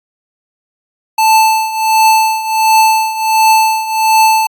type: tone with tremolo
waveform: square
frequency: 880 Hz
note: A5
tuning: in tune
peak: -5 dBFS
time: 1.18-4.47 s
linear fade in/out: 5 ms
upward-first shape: triangle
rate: 1.4 Hz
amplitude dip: 80%
effects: AAC 64 kbps